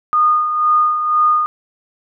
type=tone with tremolo; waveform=sine; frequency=1226 Hz; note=D#6; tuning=26 cents flat; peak=-9 dBFS; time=0.13-1.46 s; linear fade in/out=0 ms; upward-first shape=sine; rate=2 Hz; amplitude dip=55%; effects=none